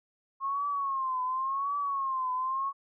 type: tone with vibrato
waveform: sine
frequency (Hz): 1078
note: C#6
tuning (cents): -49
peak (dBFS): -28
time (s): 0.4-2.73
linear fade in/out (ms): 50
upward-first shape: triangle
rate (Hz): 0.91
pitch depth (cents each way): 120
effects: none